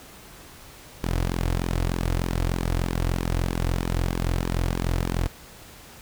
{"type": "tone with flanger", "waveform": "sawtooth", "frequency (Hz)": 43.39, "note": "F1", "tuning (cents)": -10, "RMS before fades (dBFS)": -25, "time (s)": [1.03, 5.28], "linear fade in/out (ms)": 10, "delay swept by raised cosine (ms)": [1.4, 5.2], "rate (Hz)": 3.2, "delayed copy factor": -0.6, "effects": ["pink hiss -46 dBFS RMS until 6.01 s"]}